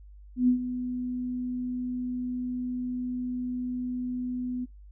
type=tone with ADSR envelope; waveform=sine; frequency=249.2 Hz; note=B3; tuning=16 cents sharp; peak=-17 dBFS; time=0.36-4.66 s; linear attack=120 ms; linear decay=100 ms; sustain=-12 dB; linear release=24 ms; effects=noise-tail reverb RT60 0.2 s tail -25 dB re dry + added 50 Hz sine -46 dBFS peak until 4.91 s